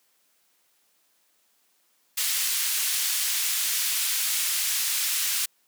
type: band-pass noise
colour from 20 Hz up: white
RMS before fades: -26 dBFS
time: 2.17-5.46 s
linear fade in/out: 10 ms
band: 2000 to 15000 Hz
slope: 12 dB/octave
effects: white hiss -67 dBFS RMS until 5.67 s + high-pass 200 Hz 12 dB/octave